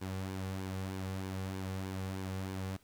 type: tone with flanger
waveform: sawtooth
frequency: 95 Hz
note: F#2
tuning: 46 cents sharp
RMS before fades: -39 dBFS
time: 0.01-2.77 s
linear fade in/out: 10 ms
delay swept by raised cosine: 1.5 to 3.2 ms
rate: 3.2 Hz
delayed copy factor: -0.5
effects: pink hiss -67 dBFS RMS until 2.83 s